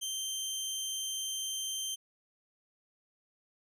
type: tone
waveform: 20% pulse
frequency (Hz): 3136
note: G7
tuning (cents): 0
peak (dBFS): -29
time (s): 0.01-1.96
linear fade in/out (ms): 20
effects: none